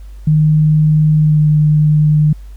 sine tone with pitch glide, 153.9 to 151.69 Hz, D#3 to D#3, -19 to -44 cents, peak -7 dBFS, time 0.27-2.33 s, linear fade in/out 5 ms, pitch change -25 cents, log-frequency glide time 1.18-1.41 s, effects added 50 Hz sine -29 dBFS peak until 2.56 s + pink hiss -52 dBFS RMS until 2.56 s

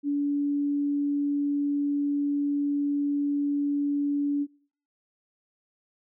sine tone, 286.8 Hz, D4, 41 cents flat, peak -23 dBFS, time 0.03-4.47 s, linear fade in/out 50 ms, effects noise-tail reverb RT60 0.5 s tail -23 dB re dry

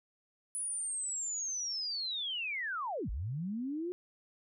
sine linear two-way sweep, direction down then up, 10000 to 43.65 to 366.5 Hz, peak -34 dBFS, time 0.55-3.92 s, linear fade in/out 0 ms, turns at 3.1 s, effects none

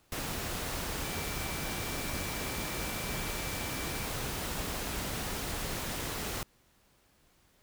sine tone in noise, 2332 Hz, D7, 13 cents flat, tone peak -45 dBFS, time 1.04-4.06 s, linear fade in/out 2 ms, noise pink, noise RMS -36 dBFS, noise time 0.12-6.43 s, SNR -12 dB, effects pink hiss -67 dBFS RMS until 7.62 s

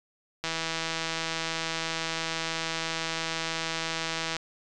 click train, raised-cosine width 0.2 ms, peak -13 dBFS, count 641, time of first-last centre 0.44-4.366 s, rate 163 Hz, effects resampled to 24000 Hz

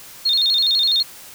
sine tone with vibrato, 3951 Hz, B7, in tune, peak -14 dBFS, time 0.25-1.03 s, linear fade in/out 10 ms, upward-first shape square, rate 12 Hz, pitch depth 140 cents each way, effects white hiss -40 dBFS RMS until 1.34 s

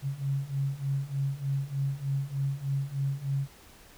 sine beating tone pair, 136 / 139.3 Hz, C#3 / C#3, -33 / +9 cents, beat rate 3.3 Hz, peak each -32 / -30 dBFS, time 0.02-3.48 s, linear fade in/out 50 ms, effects pink hiss -54 dBFS RMS until 3.97 s

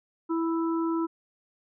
harmonic tone, 329.6 Hz, E4, in tune, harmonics 1 / 3 / 4, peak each -25 / -35 / -37 dBFS, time 0.29-1.07 s, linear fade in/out 20 ms, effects none

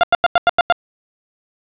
30% pulse tone bursts, 698.5 Hz, F5, in tune, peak -6 dBFS, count 7, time 0.01-0.724 s, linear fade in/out 0 ms, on 24 ms, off 91 ms, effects resampled to 8000 Hz + 7-bit

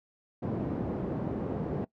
pink band-pass noise, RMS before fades -33 dBFS, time 0.42-1.85 s, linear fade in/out 10 ms, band 130 to 450 Hz, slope 12 dB/octave, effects noise-tail reverb RT60 0.1 s tail -20 dB re dry

